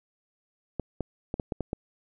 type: clicks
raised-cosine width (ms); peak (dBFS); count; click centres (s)
2; -16; 7; 0.797 / 1.007 / 1.341 / 1.398 / 1.522 / 1.607 / 1.731
effects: none